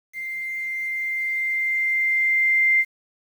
sine tone with level ramp, 2092 Hz, C7, 1 cent flat, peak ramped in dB -28 to -14 dBFS, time 0.13-2.85 s, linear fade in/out 50 ms, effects 8-bit

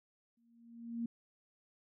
sine tone with exponential growth, 233.1 Hz, A#3, in tune, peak -33 dBFS, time 0.37-1.06 s, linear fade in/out 5 ms, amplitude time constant 150 ms, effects none

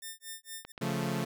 5% pulse tone with tremolo, 1800 Hz, A6, 39 cents sharp, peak -28 dBFS, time 0.02-0.72 s, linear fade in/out 5 ms, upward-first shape sine, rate 4.3 Hz, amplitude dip 100%
click train, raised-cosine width 0.3 ms, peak -26 dBFS, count 4, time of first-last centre 0.65-1.035 s, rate 7.79 Hz
sawtooth chord, Db augmented, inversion none, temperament equal, 138.59 / 174.61 / 220 Hz, Db3 / F3 / A3, 0 / 0 / 0 cents, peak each -31 dBFS, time 0.81-1.25 s, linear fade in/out 10 ms
effects none

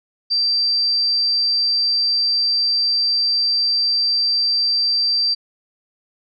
sine tone, 4692 Hz, D8, 2 cents flat, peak -15 dBFS, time 0.3-5.35 s, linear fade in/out 20 ms, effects none

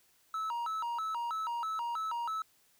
triangle tone with vibrato, 1108.7 Hz, C#6, in tune, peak -31 dBFS, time 0.34-2.42 s, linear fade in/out 2 ms, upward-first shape square, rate 3.1 Hz, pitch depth 280 cents each way, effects white hiss -68 dBFS RMS until 2.79 s

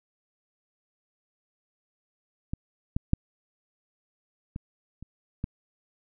clicks, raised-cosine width 5 ms, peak -18 / -14 / -8 / -22 / -29 / -17 dBFS, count 6, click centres 2.535 / 2.965 / 3.134 / 4.561 / 5.026 / 5.441 s, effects none

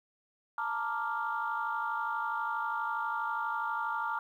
sine chord, Bb major seventh, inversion third, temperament equal, 880 / 932.3 / 1174.7 / 1396.9 Hz, A5 / Bb5 / D6 / F6, 0 / 0 / 0 / 0 cents, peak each -37 / -36 / -36 / -35 dBFS, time 0.58-4.19 s, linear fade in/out 2 ms, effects tanh soft clip ceiling -22 dBFS + 11-bit

